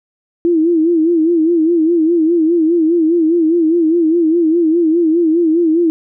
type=tone with vibrato; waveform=sine; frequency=329.9 Hz; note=E4; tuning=1 cent sharp; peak=-9 dBFS; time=0.45-5.9 s; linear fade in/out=0 ms; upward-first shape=sine; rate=4.9 Hz; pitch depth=99 cents each way; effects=none